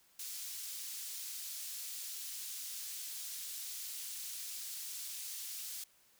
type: high-pass noise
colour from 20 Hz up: pink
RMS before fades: -44 dBFS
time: 0.19-5.84 s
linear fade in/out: 5 ms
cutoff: 5100 Hz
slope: 12 dB/octave
effects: white hiss -68 dBFS RMS until 6.19 s